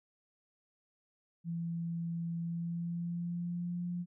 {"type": "tone with pitch glide", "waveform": "sine", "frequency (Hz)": [168.3, 175.65], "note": ["E3", "F3"], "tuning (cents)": [36, 10], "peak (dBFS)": -34, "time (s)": [1.44, 4.06], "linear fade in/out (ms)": 50, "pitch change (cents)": 74, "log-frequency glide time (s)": [2.4, 3.86], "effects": []}